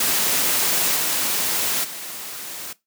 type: noise with level steps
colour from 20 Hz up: white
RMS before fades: -20 / -22 / -33 dBFS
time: 0-2.73 s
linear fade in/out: 5 ms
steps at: 0.95 / 1.83 s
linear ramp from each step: 20 ms
effects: noise-tail reverb RT60 0.2 s tail -20 dB re dry + high-pass 150 Hz 12 dB/octave